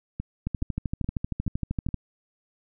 two click trains, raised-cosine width 5 ms, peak -15 / -18 dBFS, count 20 / 5, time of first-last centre 0.47-1.943 / 0.2-1.888 s, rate 12.9 / 2.37 Hz, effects none

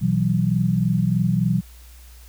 sine chord, B suspended fourth, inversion none, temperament equal with one note detuned, 123.47 / 164.81 / 188.12 Hz, B2 / E3 / F#3, 0 / 0 / +29 cents, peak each -22 / -21 / -21 dBFS, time 0.01-1.61 s, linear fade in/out 20 ms, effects added 60 Hz sine -42 dBFS peak until 2.28 s + white hiss -51 dBFS RMS until 2.28 s

